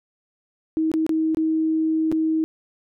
sine tone with dropouts, 317.9 Hz, D#4, 37 cents sharp, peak -18 dBFS, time 0.77-2.44 s, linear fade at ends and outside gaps 0 ms, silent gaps 0.916-0.939 / 1.065-1.093 / 1.347-1.371 / 2.116-2.124 s, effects none

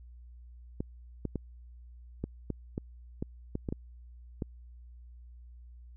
clicks, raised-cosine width 3 ms, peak -20 dBFS, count 11, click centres 0.805 / 1.253 / 1.357 / 2.24 / 2.503 / 2.779 / 3.225 / 3.554 / 3.688 / 3.725 / 4.422 s, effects added 60 Hz sine -48 dBFS peak until 5.96 s

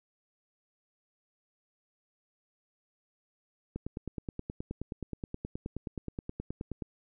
click train, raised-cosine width 3 ms, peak -23 dBFS, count 30, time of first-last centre 3.76-6.822 s, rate 9.47 Hz, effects none

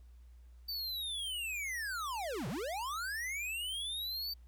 square linear two-way sweep, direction down then up, 4629 to 110 to 4629 Hz, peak -37 dBFS, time 0.68-4.34 s, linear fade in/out 10 ms, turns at 2.48 s, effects added 60 Hz sine -53 dBFS peak until 4.47 s + pink hiss -75 dBFS RMS until 4.47 s

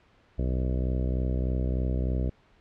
harmonic tone, 63.3 Hz, B1, 43 cents sharp, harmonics 1 / 2 / 3 / 4 / 5 / 6 / 7 / 8 / 9 / 10, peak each -26 / -32 / -36 / -38 / -40 / -42 / -43 / -44 / -45 / -46 dBFS, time 0.38-2.3 s, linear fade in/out 10 ms, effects pink hiss -61 dBFS RMS until 2.6 s + low-pass 3000 Hz 12 dB/octave

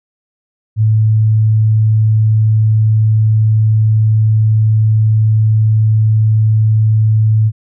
sine tone, 109.1 Hz, A2, 14 cents flat, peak -7 dBFS, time 0.76-7.52 s, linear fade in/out 50 ms, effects none

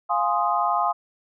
sine chord, F minor seventh, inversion none, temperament equal, 698.5 / 830.6 / 1046.5 / 1244.5 Hz, F5 / Ab5 / C6 / Eb6, 0 / 0 / 0 / 0 cents, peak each -25 dBFS, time 0.09-0.93 s, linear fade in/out 20 ms, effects none

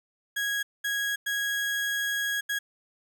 35% pulse tone bursts at uneven times, 1652 Hz, G#6, 10 cents flat, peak -25 dBFS, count 4, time 0.36-0.63 / 0.84-1.16 / 1.26-2.41 / 2.49-2.59 s, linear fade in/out 10 ms, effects none

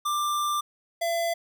square tone pair in turn, 1185 / 675 Hz, D6 / E5, +15 / +41 cents, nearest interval minor seventh, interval 974 cents, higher first, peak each -25 dBFS, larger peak neither, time 0.05-0.61 / 1.01-1.34 s, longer first, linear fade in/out 10 ms, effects none

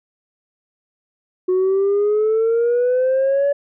sine exponential sweep, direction up, 365 to 573 Hz, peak -12 dBFS, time 1.48-3.53 s, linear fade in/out 10 ms, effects tanh soft clip ceiling -12 dBFS

